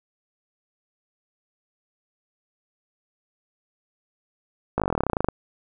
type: slowing click train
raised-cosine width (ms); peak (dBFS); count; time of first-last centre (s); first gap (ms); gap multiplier
1; -8; 19; 4.78-5.286; 18; 1.05
effects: none